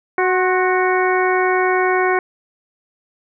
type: harmonic tone with a mistuned harmonic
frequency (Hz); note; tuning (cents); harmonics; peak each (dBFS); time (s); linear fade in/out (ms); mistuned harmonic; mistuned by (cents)
370; F#4; 0; 1 / 2 / 3 / 4 / 5 / 6; -17 / -20 / -22 / -23 / -24 / -25; 0.18-2.19; 2; 3; -47
effects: none